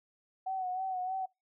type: tone with vibrato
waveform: sine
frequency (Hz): 747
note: F#5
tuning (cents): +16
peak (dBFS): -32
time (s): 0.46-1.26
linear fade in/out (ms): 10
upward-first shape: sine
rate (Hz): 3.2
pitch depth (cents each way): 43
effects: noise-tail reverb RT60 0.2 s tail -24 dB re dry

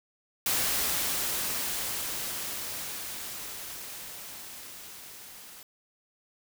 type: noise with level ramp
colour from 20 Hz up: white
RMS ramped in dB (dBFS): -27 to -48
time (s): 0.46-5.63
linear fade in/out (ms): 2
effects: none

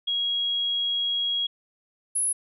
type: tone pair in turn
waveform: sine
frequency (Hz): 3300 / 10547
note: G#7 / E9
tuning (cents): -12 / 0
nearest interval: octave + minor sixth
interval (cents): 2012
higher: second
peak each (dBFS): -23 / -22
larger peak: second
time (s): 0.07-1.47 / 2.15-2.33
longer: first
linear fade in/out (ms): 10
effects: none

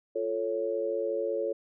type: chord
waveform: sine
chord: F augmented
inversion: none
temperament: equal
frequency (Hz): 349.2 / 440 / 554.4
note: F4 / A4 / C#5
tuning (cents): 0 / 0 / 0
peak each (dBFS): -35 / -31 / -31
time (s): 0.15-1.53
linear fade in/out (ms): 10
effects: none

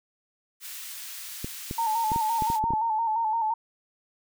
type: high-pass noise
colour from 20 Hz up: white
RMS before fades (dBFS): -39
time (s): 0.6-2.6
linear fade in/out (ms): 50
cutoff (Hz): 1600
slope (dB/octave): 12
type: clicks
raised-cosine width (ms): 3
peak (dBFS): -19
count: 9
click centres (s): 1.445 / 1.711 / 2.118 / 2.161 / 2.422 / 2.501 / 2.64 / 2.706 / 2.736
type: tone with vibrato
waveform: sine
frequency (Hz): 893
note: A5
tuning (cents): +25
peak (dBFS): -23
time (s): 1.78-3.54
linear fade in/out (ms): 5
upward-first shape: square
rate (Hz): 5.8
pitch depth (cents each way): 52
effects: none

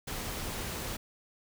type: noise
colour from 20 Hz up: pink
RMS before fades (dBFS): -37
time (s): 0.07-0.97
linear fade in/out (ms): 10
effects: none

